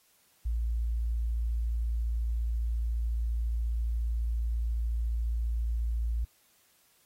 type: tone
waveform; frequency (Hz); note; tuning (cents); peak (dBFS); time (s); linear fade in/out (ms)
sine; 57.2; A#1; -32; -27; 0.45-6.25; 10
effects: white hiss -66 dBFS RMS until 7.05 s + AAC 48 kbps